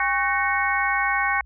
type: tone cluster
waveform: sine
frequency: 802 / 1104 / 1515 / 1858 / 2206 Hz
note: G5 / C#6 / F#6 / A#6 / C#7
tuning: +39 / -7 / +40 / -6 / -9 cents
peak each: -26 dBFS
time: 0-1.41 s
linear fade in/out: 2 ms
effects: added 59 Hz sine -44 dBFS peak until 1.45 s